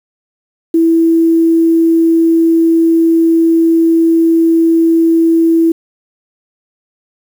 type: tone with quantisation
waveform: sine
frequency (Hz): 329.6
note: E4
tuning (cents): 0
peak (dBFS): -6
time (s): 0.74-5.72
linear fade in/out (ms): 5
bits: 6
effects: none